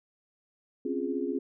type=chord; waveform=sine; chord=Db major seventh; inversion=third; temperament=equal; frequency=261.6 / 277.2 / 349.2 / 415.3 Hz; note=C4 / Db4 / F4 / Ab4; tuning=0 / 0 / 0 / 0 cents; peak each=-34 dBFS; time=0.85-1.39 s; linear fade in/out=5 ms; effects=none